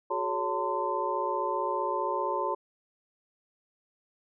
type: tone cluster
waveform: sine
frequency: 368.3 / 423.6 / 561 / 901 / 1029 Hz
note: F#4 / G#4 / C#5 / A5 / C6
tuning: -8 / +34 / +21 / +41 / -29 cents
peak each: -35 / -36 / -34 / -32 / -32 dBFS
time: 0.1-2.55 s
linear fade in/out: 10 ms
effects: none